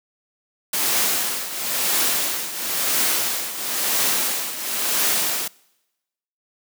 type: noise with tremolo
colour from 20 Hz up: white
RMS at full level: -19 dBFS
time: 0.73-5.48 s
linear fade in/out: 5 ms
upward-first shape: triangle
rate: 0.98 Hz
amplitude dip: 75%
effects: noise-tail reverb RT60 1.0 s tail -25 dB re dry + high-pass 200 Hz 12 dB/octave